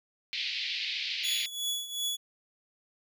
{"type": "band-pass noise", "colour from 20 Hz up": "white", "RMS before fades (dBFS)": -34, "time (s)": [0.33, 1.46], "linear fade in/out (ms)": 0, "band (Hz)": [2100, 4500], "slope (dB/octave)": 48}
{"type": "tone with tremolo", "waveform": "sawtooth", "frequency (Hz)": 3395, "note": "G#7", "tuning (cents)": 37, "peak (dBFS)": -25, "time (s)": [1.23, 2.17], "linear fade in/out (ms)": 20, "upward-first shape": "triangle", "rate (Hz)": 2.7, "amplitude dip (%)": 80}
{"effects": []}